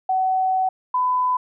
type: tone pair in turn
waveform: sine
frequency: 753 / 1003.2 Hz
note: F#5 / B5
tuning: +30 / +27 cents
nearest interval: perfect fourth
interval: 497 cents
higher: second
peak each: -17 dBFS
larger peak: neither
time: 0.09-0.69 / 0.94-1.37 s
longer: first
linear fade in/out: 5 ms
effects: none